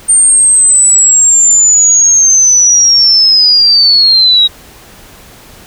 sine linear sweep, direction down, 8810 to 3800 Hz, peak -3 dBFS, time 0.08-4.48 s, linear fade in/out 20 ms, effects pink hiss -36 dBFS RMS until 5.66 s

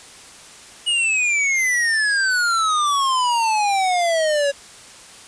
square exponential sweep, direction down, 2919 to 554.4 Hz, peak -17 dBFS, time 0.86-4.52 s, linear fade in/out 20 ms, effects white hiss -42 dBFS RMS until 5.27 s + resampled to 22050 Hz

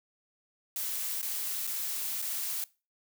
blue noise with dropouts, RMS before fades -34 dBFS, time 0.76-2.64 s, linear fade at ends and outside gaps 1 ms, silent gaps 1.215-1.228 / 1.669-1.674 / 2.218-2.224 s, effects noise-tail reverb RT60 0.3 s tail -21 dB re dry

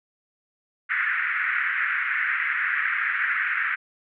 white band-pass noise, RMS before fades -25 dBFS, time 0.89-3.76 s, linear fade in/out 20 ms, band 1400 to 2100 Hz, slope 48 dB/octave, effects none

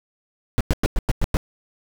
brown noise bursts, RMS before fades -17 dBFS, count 7, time 0.58-1.369 s, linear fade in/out 0 ms, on 27 ms, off 100 ms, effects none

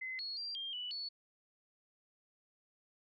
sine tone with pitch steps, 2046 / 4338 / 4729 / 3198 / 2961 / 4423 Hz, C7 / C#8 / D8 / G7 / F#7 / C#8, -39 / -38 / +11 / +34 / +1 / -5 cents, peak -39 dBFS, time 0.01-1.09 s, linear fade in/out 10 ms, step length 180 ms, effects none

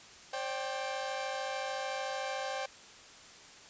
sawtooth chord, C suspended second, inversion none, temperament equal with one note detuned, 533.9 / 587.3 / 784 Hz, C5 / D5 / G5, +35 / 0 / 0 cents, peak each -35 / -38 / -34 dBFS, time 0.33-2.66 s, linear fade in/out 5 ms, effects white hiss -53 dBFS RMS until 3.69 s + resampled to 16000 Hz

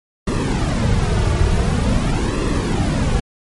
brown noise with flanger, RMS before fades -17 dBFS, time 0.27-3.2 s, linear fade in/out 5 ms, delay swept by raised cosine 1.3 to 3.9 ms, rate 0.46 Hz, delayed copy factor -0.65, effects MP3 48 kbps

